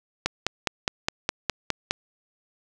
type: click train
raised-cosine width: 0.2 ms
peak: -5 dBFS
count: 9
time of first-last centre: 0.26-1.909 s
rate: 4.85 Hz
effects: none